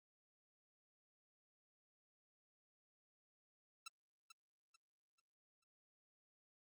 10% pulse tone with echo, 1329 Hz, E6, 14 cents sharp, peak -39 dBFS, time 3.86-3.88 s, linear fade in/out 5 ms, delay 440 ms, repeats 4, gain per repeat -9 dB, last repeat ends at 5.64 s, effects Opus 24 kbps

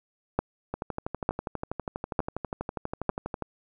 two click trains, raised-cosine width 1 ms, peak -17 / -9 dBFS, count 34 / 4, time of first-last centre 0.74-3.423 / 0.39-3.093 s, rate 12.3 / 1.11 Hz, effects none

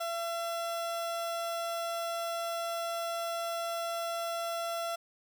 30% pulse tone, 676 Hz, E5, 43 cents sharp, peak -30 dBFS, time 0-4.96 s, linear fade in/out 10 ms, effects none

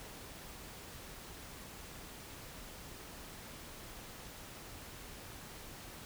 silence, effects pink hiss -50 dBFS RMS until 6.05 s

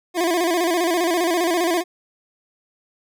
25% pulse tone with vibrato, 343.9 Hz, F4, 27 cents flat, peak -14 dBFS, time 0.14-1.84 s, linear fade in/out 50 ms, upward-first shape square, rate 15 Hz, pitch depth 78 cents each way, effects none

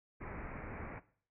pink low-pass noise, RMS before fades -45 dBFS, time 0.2-1 s, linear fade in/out 20 ms, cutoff 2400 Hz, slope 96 dB/octave, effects noise-tail reverb RT60 0.5 s tail -17 dB re dry

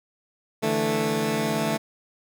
15% pulse chord, D suspended second, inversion none, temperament equal, 146.83 / 164.81 / 220 Hz, D3 / E3 / A3, 0 / 0 / 0 cents, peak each -23 / -24 / -18 dBFS, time 0.62-1.78 s, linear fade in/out 20 ms, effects none

